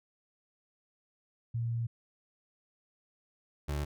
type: tone pair in turn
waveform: sine / 30% pulse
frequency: 116.54 / 73.06 Hz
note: A#2 / D2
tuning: 0 / -8 cents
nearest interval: minor sixth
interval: 808 cents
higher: first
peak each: -30 / -29 dBFS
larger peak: second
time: 1.54-1.87 / 3.68-3.85 s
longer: first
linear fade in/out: 10 ms
effects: none